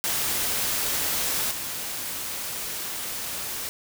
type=noise with level steps; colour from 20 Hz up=white; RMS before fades=-26 / -32 dBFS; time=0.04-3.69 s; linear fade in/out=0 ms; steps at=1.51 s; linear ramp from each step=2 ms; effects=none